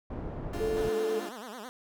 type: low-pass noise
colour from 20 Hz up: pink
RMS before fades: -37 dBFS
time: 0.1-0.89 s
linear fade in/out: 5 ms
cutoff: 710 Hz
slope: 12 dB/octave
type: chord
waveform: 30% pulse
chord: D diminished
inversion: second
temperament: equal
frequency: 207.7 / 293.7 / 349.2 Hz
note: Ab3 / D4 / F4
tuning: 0 / 0 / 0 cents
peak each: -41 / -40 / -36 dBFS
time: 0.53-1.29 s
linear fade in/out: 5 ms
type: tone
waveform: sine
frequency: 440 Hz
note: A4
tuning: in tune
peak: -27 dBFS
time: 0.6-1.2 s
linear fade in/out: 10 ms
type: tone with vibrato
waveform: 10% pulse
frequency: 229.8 Hz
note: A#3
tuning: 25 cents flat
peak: -32 dBFS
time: 0.77-1.69 s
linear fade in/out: 0 ms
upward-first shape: sine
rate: 9.2 Hz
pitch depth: 210 cents each way
effects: none